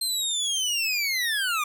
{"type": "linear sweep", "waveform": "25% pulse", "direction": "down", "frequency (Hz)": [4186, 1171], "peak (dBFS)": -20, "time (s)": [0.01, 1.64], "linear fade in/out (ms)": 5, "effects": []}